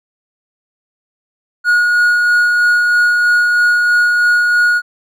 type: tone with tremolo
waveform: triangle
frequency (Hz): 1446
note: F#6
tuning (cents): -40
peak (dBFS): -6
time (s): 1.64-4.82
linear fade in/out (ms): 50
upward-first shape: sine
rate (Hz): 3.1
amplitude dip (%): 25
effects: none